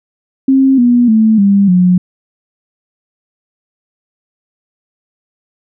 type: tone with pitch steps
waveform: sine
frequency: 267.4 / 242.4 / 219.7 / 199.17 / 180.54 Hz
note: C4 / B3 / A3 / G3 / F#3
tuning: +38 / -32 / -2 / +28 / -42 cents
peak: -5 dBFS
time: 0.48-1.98 s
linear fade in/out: 5 ms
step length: 300 ms
effects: none